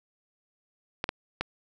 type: clicks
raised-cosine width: 0.3 ms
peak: -12 dBFS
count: 3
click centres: 1.041 / 1.091 / 1.41 s
effects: none